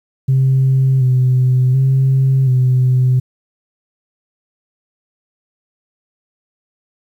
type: tone with pitch steps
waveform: sine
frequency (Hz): 132.6 / 127.7 / 133.4 / 127.6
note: C3 / C3 / C3 / C3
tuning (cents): +23 / -42 / +34 / -43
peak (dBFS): -8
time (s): 0.28-3.2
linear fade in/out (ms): 10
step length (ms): 730
effects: tanh soft clip ceiling -6 dBFS + 8-bit